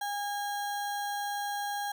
sine tone with sample-and-hold, 814 Hz, G#5, 35 cents flat, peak -31 dBFS, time 0.01-1.92 s, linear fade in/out 5 ms, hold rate 2450 Hz, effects none

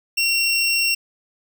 25% pulse tone, 2734 Hz, F7, 37 cents flat, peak -13 dBFS, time 0.17-0.95 s, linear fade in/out 10 ms, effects none

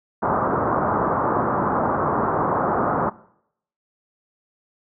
white low-pass noise, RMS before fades -21 dBFS, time 0.22-3.1 s, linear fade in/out 10 ms, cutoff 1300 Hz, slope 48 dB/octave, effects noise-tail reverb RT60 0.7 s tail -20 dB re dry + high-pass 100 Hz 12 dB/octave

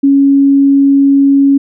sine tone, 277.2 Hz, C#4, in tune, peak -4 dBFS, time 0.03-1.58 s, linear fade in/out 10 ms, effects none

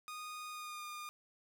sawtooth tone with pitch glide, 1234 to 1212.8 Hz, D#6 to D#6, -15 to -45 cents, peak -40 dBFS, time 0.08-1.09 s, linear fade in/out 0 ms, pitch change -30 cents, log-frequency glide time 0.5-0.84 s, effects none

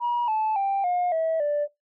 sine tone with pitch steps, 959 / 869.3 / 788 / 714.3 / 647.5 / 586.9 Hz, A#5 / A5 / G5 / F5 / E5 / D5, +49 / -21 / +9 / +39 / -31 / -1 cents, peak -20 dBFS, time 0-1.68 s, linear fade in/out 50 ms, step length 280 ms, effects noise-tail reverb RT60 0.2 s tail -22 dB re dry + tanh soft clip ceiling -19 dBFS

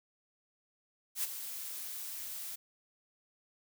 blue noise with ADSR envelope, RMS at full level -32 dBFS, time 1.15-2.56 s, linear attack 82 ms, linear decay 26 ms, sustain -10 dB, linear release 11 ms, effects none

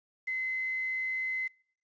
sine tone with quantisation, 2049 Hz, C7, 37 cents flat, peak -30 dBFS, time 0.27-1.48 s, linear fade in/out 10 ms, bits 9, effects noise-tail reverb RT60 0.6 s tail -26 dB re dry + resampled to 16000 Hz

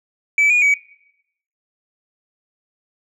sine tone with pitch steps, 2304 / 2445 / 2271 Hz, D7 / D#7 / C#7, -34 / -31 / +41 cents, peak -9 dBFS, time 0.38-0.74 s, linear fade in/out 2 ms, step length 120 ms, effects noise-tail reverb RT60 0.8 s tail -21 dB re dry + tanh soft clip ceiling -10 dBFS

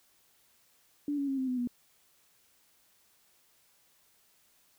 sine tone with pitch steps, 290.4 / 280.3 / 270.6 / 261.3 / 252.2 / 243.5 Hz, D4 / C#4 / C#4 / C4 / B3 / B3, -19 / +19 / -42 / -2 / +36 / -24 cents, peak -29 dBFS, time 1.08-1.674 s, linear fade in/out 2 ms, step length 99 ms, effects white hiss -67 dBFS RMS until 4.78 s

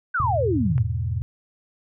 sine exponential sweep, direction down, 1568 to 99.1 Hz, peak -20 dBFS, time 0.14-0.84 s, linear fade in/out 10 ms
sine chord, E major, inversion none, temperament equal, 82.41 / 103.83 / 123.47 Hz, E2 / G#2 / B2, 0 / 0 / 0 cents, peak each -27 dBFS, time 0.2-1.22 s, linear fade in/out 0 ms
click, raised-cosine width 0.5 ms, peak -24 dBFS, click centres 0.78 s
effects none

